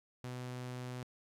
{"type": "tone", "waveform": "sawtooth", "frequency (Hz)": 125.2, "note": "B2", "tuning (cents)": 24, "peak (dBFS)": -37, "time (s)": [0.24, 1.03], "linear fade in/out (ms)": 0, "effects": ["low-pass 11000 Hz 12 dB/octave", "13-bit"]}